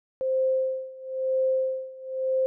sine tone with tremolo, 523.3 Hz, C5, in tune, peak -20 dBFS, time 0.21-2.46 s, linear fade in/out 0 ms, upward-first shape sine, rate 1 Hz, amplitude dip 90%, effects none

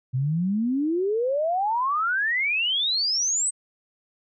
sine exponential sweep, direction up, 123.47 to 8350 Hz, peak -21 dBFS, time 0.13-3.51 s, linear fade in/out 20 ms, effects none

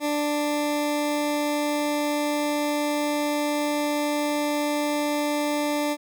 20% pulse tone, 294.8 Hz, D4, 7 cents sharp, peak -18 dBFS, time 0-5.97 s, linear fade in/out 50 ms, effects none

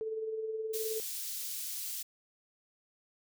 sine tone with tremolo, 440 Hz, A4, in tune, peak -32 dBFS, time 0.01-1 s, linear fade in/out 0 ms, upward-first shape sine, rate 19 Hz, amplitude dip 45%
white high-pass noise, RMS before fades -39 dBFS, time 0.73-2.03 s, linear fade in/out 10 ms, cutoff 4000 Hz, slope 12 dB/octave
effects none

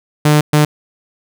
sawtooth tone bursts at uneven times, 150 Hz, D3, 37 cents sharp, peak -4 dBFS, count 2, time 0.25-0.41 / 0.53-0.65 s, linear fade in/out 5 ms, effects none

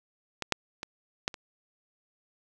clicks, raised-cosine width 0.2 ms, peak -15 / -6 / -18 / -10 / -24 dBFS, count 5, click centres 0.423 / 0.523 / 0.831 / 1.279 / 1.342 s, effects none

